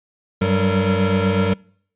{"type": "tone cluster", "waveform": "square", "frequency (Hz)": [97.6, 187.2, 195.3, 457.7], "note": ["G2", "F#3", "G3", "A#4"], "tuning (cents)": [-7, 20, -6, -32], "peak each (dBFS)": -22, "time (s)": [0.41, 1.54], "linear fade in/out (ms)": 10, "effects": ["noise-tail reverb RT60 0.6 s tail -26 dB re dry", "resampled to 8000 Hz"]}